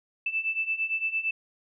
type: beating tone pair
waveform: sine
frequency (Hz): 2637 / 2645.8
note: E7 / E7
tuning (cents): 0 / +6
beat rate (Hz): 8.8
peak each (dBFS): -31 / -28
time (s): 0.26-1.31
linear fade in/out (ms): 5
effects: none